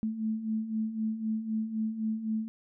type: beating tone pair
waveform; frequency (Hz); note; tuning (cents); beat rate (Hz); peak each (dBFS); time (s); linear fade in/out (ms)
sine; 216.6 / 220.5; A3 / A3; -27 / +4; 3.9; -36 / -30; 0.03-2.48; 0
effects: none